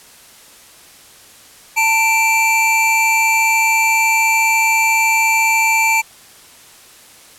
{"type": "tone pair together", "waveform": "square", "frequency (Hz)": [891, 2343], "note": ["A5", "D7"], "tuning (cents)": [22, -5], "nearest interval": "octave + perfect fourth", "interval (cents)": 1673, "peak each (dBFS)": [-17, -14], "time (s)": [1.76, 6.02], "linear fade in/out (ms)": 20, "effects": ["white hiss -43 dBFS RMS until 7.38 s", "low-pass 12000 Hz 12 dB/octave"]}